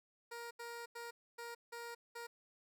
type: tone bursts at uneven times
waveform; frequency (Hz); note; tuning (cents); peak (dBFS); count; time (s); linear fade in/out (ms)
15% pulse; 470.2; A#4; +15; -39; 6; 0.31-0.51 / 0.59-0.86 / 0.95-1.11 / 1.38-1.55 / 1.72-1.95 / 2.15-2.27; 10
effects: none